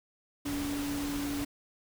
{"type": "tone in noise", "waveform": "sine", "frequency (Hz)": 286.1, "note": "D4", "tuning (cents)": -45, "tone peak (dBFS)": -32, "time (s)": [0.45, 1.45], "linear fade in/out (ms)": 10, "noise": "pink", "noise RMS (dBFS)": -39, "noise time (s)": [0.45, 1.45], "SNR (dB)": 4, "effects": []}